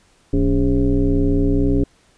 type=tone with frequency modulation; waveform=sine; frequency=156.5 Hz; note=D#3; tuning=10 cents sharp; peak=-13 dBFS; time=0.33-1.84 s; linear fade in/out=5 ms; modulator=125 Hz; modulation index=1.9; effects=pink hiss -56 dBFS RMS until 2.17 s + resampled to 22050 Hz